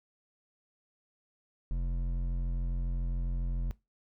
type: tone with hard clipping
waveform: triangle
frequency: 43.65 Hz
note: F1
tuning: in tune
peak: -31 dBFS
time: 1.71-3.71 s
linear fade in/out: 0 ms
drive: 13 dB
effects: noise-tail reverb RT60 0.2 s tail -19 dB re dry